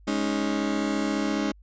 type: chord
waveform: 35% pulse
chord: Ab suspended fourth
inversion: none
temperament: just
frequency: 207.7 / 276.9 / 311.5 Hz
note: Ab3 / Db4 / Eb4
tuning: 0 / -2 / +2 cents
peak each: -27 dBFS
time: 0.07-1.52 s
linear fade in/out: 10 ms
effects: added 50 Hz sine -49 dBFS peak until 1.62 s + resampled to 16000 Hz